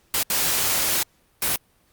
white noise bursts at uneven times, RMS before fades -22 dBFS, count 3, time 0.14-0.23 / 0.3-1.03 / 1.42-1.56 s, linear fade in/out 2 ms, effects pink hiss -62 dBFS RMS until 1.92 s + Opus 48 kbps

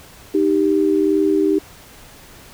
sine tone pair together, 309.8 / 392 Hz, D#4 / G4, -7 / 0 cents, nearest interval major third, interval 407 cents, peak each -16 dBFS, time 0.34-1.59 s, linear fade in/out 10 ms, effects pink hiss -43 dBFS RMS until 2.53 s

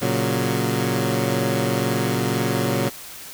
15% pulse chord, F# major, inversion first, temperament equal, 116.54 / 138.59 / 185 Hz, A#2 / C#3 / F#3, 0 / 0 / 0 cents, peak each -17 / -18 / -19 dBFS, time 0.01-2.9 s, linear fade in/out 20 ms, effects white hiss -38 dBFS RMS until 3.33 s

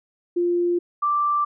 sine tone pair in turn, 349.2 / 1174.6 Hz, F4 / D6, 0 / 0 cents, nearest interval octave + major sixth, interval 2100 cents, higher second, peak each -18 dBFS, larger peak neither, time 0.36-0.79 / 1.02-1.45 s, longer neither, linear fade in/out 10 ms, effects none

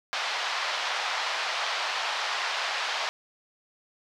pink band-pass noise, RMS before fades -30 dBFS, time 0.13-3.09 s, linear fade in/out 0 ms, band 720 to 5000 Hz, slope 24 dB/octave, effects none

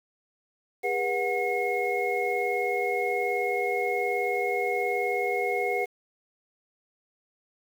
sine tone cluster, 405.4 / 484.2 / 733 / 2163 Hz, G#4 / B4 / F#5 / C#7, -42 / -34 / -16 / -43 cents, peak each -30 dBFS, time 0.83-5.86 s, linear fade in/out 20 ms, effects 8-bit

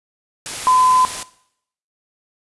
sine tone in noise, 1017 Hz, C6, 50 cents flat, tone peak -10 dBFS, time 0.67-1.05 s, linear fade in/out 0 ms, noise white, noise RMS -27 dBFS, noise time 0.46-1.23 s, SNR +14 dB, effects noise-tail reverb RT60 0.7 s tail -18 dB re dry + resampled to 24000 Hz

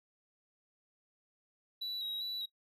triangle tone with vibrato, 3890 Hz, B7, 27 cents flat, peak -35 dBFS, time 1.81-2.46 s, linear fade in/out 10 ms, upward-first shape square, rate 2.5 Hz, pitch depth 25 cents each way, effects noise-tail reverb RT60 0.1 s tail -19 dB re dry

